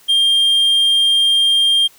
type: tone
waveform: triangle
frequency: 3200 Hz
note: G7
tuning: 35 cents sharp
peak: -9 dBFS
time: 0.08-1.88 s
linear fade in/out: 20 ms
effects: white hiss -48 dBFS RMS until 1.98 s